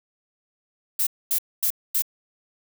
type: noise bursts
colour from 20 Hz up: violet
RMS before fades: -22 dBFS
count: 4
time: 0.99-2.022 s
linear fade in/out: 5 ms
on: 78 ms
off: 240 ms
effects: none